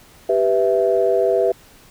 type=chord; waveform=sine; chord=E minor; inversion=first; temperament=equal; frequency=392 / 493.9 / 659.3 Hz; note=G4 / B4 / E5; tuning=0 / 0 / 0 cents; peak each=-18 dBFS; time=0.29-1.52 s; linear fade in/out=5 ms; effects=tanh soft clip ceiling -4 dBFS + pink hiss -48 dBFS RMS until 1.9 s